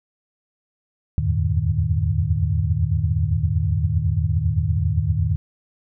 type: tone cluster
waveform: sine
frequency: 78.6 / 86.5 / 96.2 / 111.2 / 152 Hz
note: D#2 / F2 / G2 / A2 / D#3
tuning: +18 / -16 / -32 / +19 / -40 cents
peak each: -24 dBFS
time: 1.18-5.36 s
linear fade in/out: 0 ms
effects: none